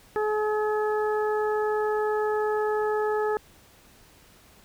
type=harmonic tone; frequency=425.7 Hz; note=G#4; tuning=43 cents sharp; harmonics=1 / 2 / 3 / 4; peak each=-24 / -30 / -34 / -36 dBFS; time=0.16-3.37 s; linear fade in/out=0 ms; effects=pink hiss -55 dBFS RMS until 4.64 s